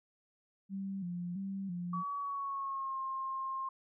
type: tone with vibrato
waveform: sine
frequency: 185 Hz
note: F#3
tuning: in tune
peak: -36 dBFS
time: 0.69-2.04 s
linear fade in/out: 50 ms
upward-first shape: square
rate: 1.5 Hz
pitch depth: 88 cents each way
type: tone with pitch glide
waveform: sine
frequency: 1134 to 1064.2 Hz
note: C#6 to C6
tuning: +39 to +29 cents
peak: -35 dBFS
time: 1.93-3.69 s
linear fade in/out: 5 ms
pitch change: -110 cents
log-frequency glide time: 2.18-2.99 s
effects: none